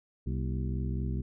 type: harmonic tone with a mistuned harmonic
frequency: 64.7 Hz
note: C2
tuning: 19 cents flat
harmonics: 1 / 2 / 3 / 4 / 5 / 6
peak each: -32 / -34 / -39 / -41 / -45 / -47 dBFS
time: 0.26-1.22 s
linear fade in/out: 10 ms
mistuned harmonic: 4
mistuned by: -130 cents
effects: none